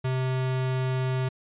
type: tone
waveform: square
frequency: 129.7 Hz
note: C3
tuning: 15 cents flat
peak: -25 dBFS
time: 0.04-1.29 s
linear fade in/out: 10 ms
effects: resampled to 8000 Hz